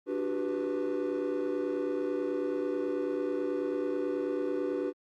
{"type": "chord", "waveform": "triangle", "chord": "G major seventh", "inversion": "second", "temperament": "equal with one note detuned", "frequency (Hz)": [293.7, 362.8, 392, 493.9], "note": ["D4", "F#4", "G4", "B4"], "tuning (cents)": [0, -34, 0, 0], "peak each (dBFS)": -32, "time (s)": [0.06, 4.93], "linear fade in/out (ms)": 50, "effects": ["tanh soft clip ceiling -22 dBFS", "Opus 32 kbps"]}